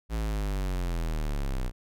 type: linear sweep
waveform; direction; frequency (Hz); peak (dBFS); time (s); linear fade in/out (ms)
square; down; 56.2 to 30; -28; 0.09-1.72; 50
effects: none